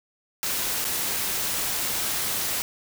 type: noise with dropouts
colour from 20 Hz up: white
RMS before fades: -27 dBFS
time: 0.43-2.62 s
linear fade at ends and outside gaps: 0 ms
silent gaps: 0.844-0.85 s
effects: none